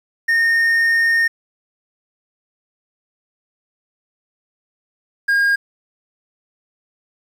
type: tone pair in turn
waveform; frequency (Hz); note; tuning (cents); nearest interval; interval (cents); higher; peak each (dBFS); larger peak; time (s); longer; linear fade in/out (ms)
triangle; 1836 / 1622.1; A#6 / G#6; -27 / -41; major second; 214; first; -11; neither; 0.28-1.28 / 5.28-5.56; first; 10
effects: 8-bit